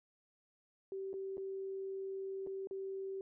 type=tone with dropouts; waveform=sine; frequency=386.4 Hz; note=G4; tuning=25 cents flat; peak=-39 dBFS; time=0.92-3.21 s; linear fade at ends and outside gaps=1 ms; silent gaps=1.131-1.139 / 1.371-1.379 / 2.465-2.471 / 2.672-2.71 s; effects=none